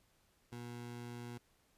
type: tone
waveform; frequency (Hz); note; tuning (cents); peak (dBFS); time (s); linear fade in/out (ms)
20% pulse; 120; B2; -49; -40; 0.52-1.38; 5
effects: pink hiss -73 dBFS RMS until 1.77 s + resampled to 32000 Hz